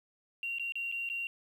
sine tone with dropouts, 2759 Hz, F7, 22 cents flat, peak -33 dBFS, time 0.43-1.27 s, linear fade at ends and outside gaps 1 ms, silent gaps 0.585-0.596 / 0.722-0.755 / 0.916-0.923 / 1.09-1.099 s, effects 10-bit

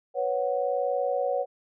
sine chord, B suspended second, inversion none, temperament equal, 493.9 / 554.4 / 740 Hz, B4 / C#5 / F#5, 0 / 0 / 0 cents, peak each -29 / -27 / -30 dBFS, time 0.14-1.46 s, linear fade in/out 50 ms, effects none

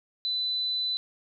sine tone, 4000 Hz, B7, 21 cents sharp, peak -26 dBFS, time 0.25-0.97 s, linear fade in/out 0 ms, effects none

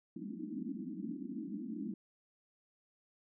pink band-pass noise, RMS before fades -42 dBFS, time 0.16-1.94 s, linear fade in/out 5 ms, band 180 to 330 Hz, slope 96 dB/octave, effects none

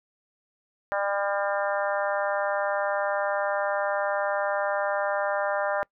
harmonic tone, 200 Hz, G3, 35 cents sharp, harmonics 3 / 4 / 5 / 6 / 7 / 8 / 9, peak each -27 / -31 / -34 / -35 / -34 / -35 / -37 dBFS, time 0.92-5.83 s, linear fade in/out 0 ms, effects noise-tail reverb RT60 0.1 s tail -25 dB re dry

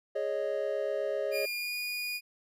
triangle chord, Ab suspended fourth, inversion none, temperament equal, 415.3 / 554.4 / 622.3 Hz, Ab4 / Db5 / Eb5, 0 / 0 / 0 cents, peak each -33 / -31 / -32 dBFS, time 0.15-1.46 s, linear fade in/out 10 ms
30% pulse tone with pitch glide, 2419 to 2449 Hz, D#7 to D#7, -49 to -28 cents, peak -30 dBFS, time 1.31-2.21 s, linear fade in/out 50 ms, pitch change +21 cents, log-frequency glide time 1.57-1.75 s
effects none

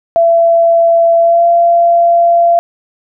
sine tone with pitch glide, 672 to 684.5 Hz, E5 to F5, +33 to -35 cents, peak -5 dBFS, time 0.16-2.59 s, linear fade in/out 0 ms, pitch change +32 cents, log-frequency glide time 1.19-1.46 s, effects none

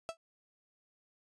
35% pulse tone with exponential decay, 659.3 Hz, E5, in tune, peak -31 dBFS, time 0.09-0.17 s, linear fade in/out 0 ms, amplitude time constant 16 ms, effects resampled to 22050 Hz

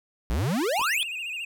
square exponential sweep, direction up, 51.3 to 3552 Hz, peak -24 dBFS, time 0.3-1.03 s, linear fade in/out 0 ms
triangle tone with vibrato, 2637 Hz, E7, in tune, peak -29 dBFS, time 0.76-1.45 s, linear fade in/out 5 ms, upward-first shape sine, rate 14 Hz, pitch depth 120 cents each way
clicks, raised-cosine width 1 ms, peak -26 dBFS, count 2, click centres 0.795 / 0.814 s
effects none

